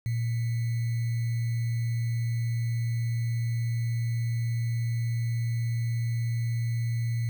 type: tone with sample-and-hold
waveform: sine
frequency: 116.54 Hz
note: A#2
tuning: in tune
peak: -25 dBFS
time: 0.06-7.29 s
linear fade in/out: 0 ms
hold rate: 2100 Hz
effects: none